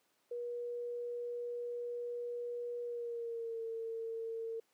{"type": "tone with pitch glide", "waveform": "sine", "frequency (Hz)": [480.7, 453.7], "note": ["B4", "A#4"], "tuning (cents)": [-47, -47], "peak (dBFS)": -37, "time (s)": [0.31, 4.6], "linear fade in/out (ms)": 5, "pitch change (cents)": -100, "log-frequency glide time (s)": [2.82, 3.62], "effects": ["pink hiss -75 dBFS RMS until 4.73 s", "high-pass 300 Hz 12 dB/octave"]}